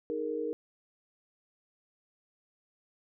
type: chord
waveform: sine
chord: D# suspended fourth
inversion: none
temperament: equal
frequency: 311.1 / 415.3 / 466.2 Hz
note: D#4 / G#4 / A#4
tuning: 0 / 0 / 0 cents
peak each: -37 / -38 / -33 dBFS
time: 0.1-0.53 s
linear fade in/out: 0 ms
effects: none